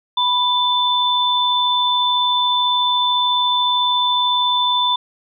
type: tone pair together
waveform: sine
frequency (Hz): 987.8 / 3526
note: B5 / A7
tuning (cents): 0 / +3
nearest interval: octave + minor seventh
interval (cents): 2203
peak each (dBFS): -17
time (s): 0.17-4.96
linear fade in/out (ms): 5
effects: none